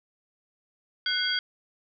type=tone cluster; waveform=sine; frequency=1492 / 2121 / 3275 / 4657 Hz; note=F#6 / C7 / G#7 / D8; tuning=+14 / +23 / -25 / -15 cents; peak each=-29 / -36 / -28 / -31 dBFS; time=1.06-1.39 s; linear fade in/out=2 ms; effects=none